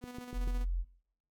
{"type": "tone with tremolo", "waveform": "sawtooth", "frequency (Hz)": 246.9, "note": "B3", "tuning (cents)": 0, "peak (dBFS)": -39, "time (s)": [0.01, 0.66], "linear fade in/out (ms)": 50, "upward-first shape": "square", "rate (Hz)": 15, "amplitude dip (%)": 40}
{"type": "click train", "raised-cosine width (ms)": 3, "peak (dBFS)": -30, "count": 4, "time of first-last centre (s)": [0.04, 0.475], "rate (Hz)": 6.9}
{"type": "tone", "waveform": "sine", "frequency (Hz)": 43.65, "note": "F1", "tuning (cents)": 0, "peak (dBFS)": -30, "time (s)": [0.33, 0.85], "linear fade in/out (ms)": 50}
{"effects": ["noise-tail reverb RT60 0.7 s tail -23 dB re dry"]}